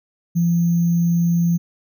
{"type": "tone with sample-and-hold", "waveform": "sine", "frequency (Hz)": 170.6, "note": "F3", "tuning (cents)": -40, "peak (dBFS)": -14, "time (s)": [0.35, 1.58], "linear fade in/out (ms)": 20, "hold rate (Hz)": 6300, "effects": []}